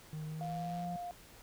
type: tone with pitch glide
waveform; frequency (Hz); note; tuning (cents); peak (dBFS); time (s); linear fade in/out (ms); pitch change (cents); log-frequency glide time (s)
triangle; 154.8 to 173.76; D#3 to F3; -9 to -8; -37; 0.13-0.96; 0; +201; 0.28-0.84
type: tone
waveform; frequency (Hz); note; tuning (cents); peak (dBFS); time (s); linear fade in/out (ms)
sine; 704; F5; +14; -39; 0.41-1.11; 0
type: click train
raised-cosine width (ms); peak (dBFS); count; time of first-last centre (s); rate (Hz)
0.2; -40; 49; 0.43-0.847; 115
effects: pink hiss -57 dBFS RMS until 1.42 s